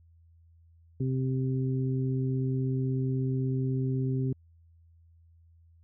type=harmonic tone; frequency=130.9 Hz; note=C3; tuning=1 cent sharp; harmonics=1 / 2 / 3; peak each=-27 / -33 / -37 dBFS; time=1-4.33 s; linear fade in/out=5 ms; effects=added 83 Hz sine -56 dBFS peak until 5.83 s